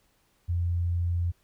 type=tone; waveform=sine; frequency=86.6 Hz; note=F2; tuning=14 cents flat; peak=-24 dBFS; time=0.48-1.32 s; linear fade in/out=20 ms; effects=pink hiss -68 dBFS RMS until 1.43 s